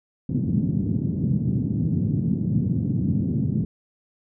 pink band-pass noise, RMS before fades -23 dBFS, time 0.29-3.65 s, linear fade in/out 5 ms, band 110 to 240 Hz, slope 24 dB/octave, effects none

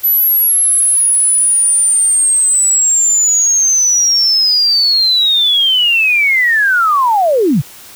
sine linear sweep, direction down, 11990 to 110.7 Hz, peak -8 dBFS, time 0.03-7.62 s, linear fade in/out 20 ms, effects white hiss -36 dBFS RMS until 7.95 s

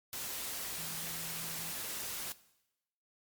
sine tone in noise, 164.9 Hz, E3, 1 cent sharp, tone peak -50 dBFS, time 0.78-1.71 s, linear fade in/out 0 ms, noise white, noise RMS -40 dBFS, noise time 0.13-2.32 s, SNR -13 dB, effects noise-tail reverb RT60 0.9 s tail -18 dB re dry + MP3 96 kbps

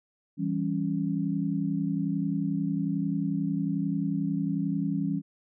sine chord, C# diminished, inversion first, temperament equal, 164.81 / 196 / 277.2 Hz, E3 / G3 / C#4, 0 / 0 / 0 cents, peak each -30 dBFS, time 0.37-5.22 s, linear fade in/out 50 ms, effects none

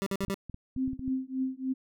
25% pulse tone bursts, 196 Hz, G3, in tune, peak -25 dBFS, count 4, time 0.02-0.343 s, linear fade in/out 0 ms, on 44 ms, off 49 ms
clicks, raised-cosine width 5 ms, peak -28 dBFS, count 9, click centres 0.237 / 0.283 / 0.497 / 0.544 / 0.764 / 0.878 / 0.932 / 0.994 / 1.079 s
sine tone with tremolo, 261.6 Hz, C4, in tune, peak -25 dBFS, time 0.76-1.74 s, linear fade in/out 20 ms, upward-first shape triangle, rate 3.4 Hz, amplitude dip 100%
effects none

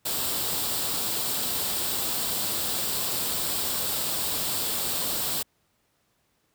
white noise with comb filter, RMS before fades -28 dBFS, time 0.05-5.43 s, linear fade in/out 10 ms, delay 0.24 ms, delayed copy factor +0.5, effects pink hiss -70 dBFS RMS until 6.54 s + high-pass 60 Hz 12 dB/octave

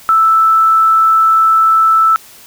sine tone, 1318.5 Hz, E6, in tune, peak -6 dBFS, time 0.09-2.16 s, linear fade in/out 0 ms, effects white hiss -39 dBFS RMS until 2.46 s

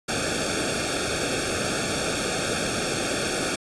pink noise with comb filter, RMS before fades -26 dBFS, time 0.08-3.56 s, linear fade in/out 10 ms, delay 1 ms, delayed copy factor -1, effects resampled to 22050 Hz

